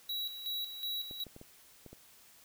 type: tone with tremolo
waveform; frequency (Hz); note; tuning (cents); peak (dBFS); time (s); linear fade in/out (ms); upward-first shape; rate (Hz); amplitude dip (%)
square; 3892; B7; -26; -35; 0.09-1.24; 5; square; 2.7; 60
type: clicks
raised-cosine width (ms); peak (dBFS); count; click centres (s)
2; -36; 6; 1.111 / 1.267 / 1.364 / 1.414 / 1.863 / 1.93
effects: white hiss -60 dBFS RMS until 2.44 s